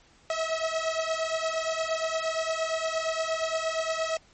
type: beating tone pair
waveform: sawtooth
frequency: 641 / 649.6 Hz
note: E5 / E5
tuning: -49 / -26 cents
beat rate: 8.6 Hz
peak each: -26 dBFS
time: 0.3-4.17 s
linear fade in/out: 2 ms
effects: pink hiss -59 dBFS RMS until 4.33 s + MP3 32 kbps